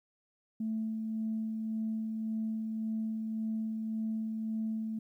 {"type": "tone with tremolo", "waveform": "sine", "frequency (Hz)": 220.5, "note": "A3", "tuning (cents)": 4, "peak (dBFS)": -30, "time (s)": [0.6, 4.99], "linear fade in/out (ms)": 5, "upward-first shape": "sine", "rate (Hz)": 1.8, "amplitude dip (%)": 30, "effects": ["tanh soft clip ceiling -26 dBFS", "12-bit"]}